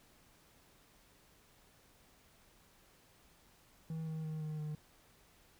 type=tone with pitch steps; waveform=triangle; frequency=160.7 / 158.49 / 156.31 / 154.15 / 152.03 Hz; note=E3 / D#3 / D#3 / D#3 / D#3; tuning=-44 / +32 / +8 / -16 / -40 cents; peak=-36 dBFS; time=3.9-4.75 s; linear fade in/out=2 ms; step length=170 ms; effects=pink hiss -66 dBFS RMS until 5.59 s